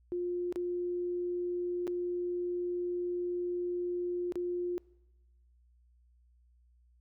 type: tone with dropouts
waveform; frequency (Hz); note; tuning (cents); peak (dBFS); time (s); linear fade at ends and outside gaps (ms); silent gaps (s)
sine; 353.6; F4; +22; -31; 0.12-4.78; 0; 0.525-0.559 / 1.87-1.877 / 4.322-4.356
effects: noise-tail reverb RT60 1.0 s tail -24 dB re dry + added 60 Hz sine -62 dBFS peak until 7 s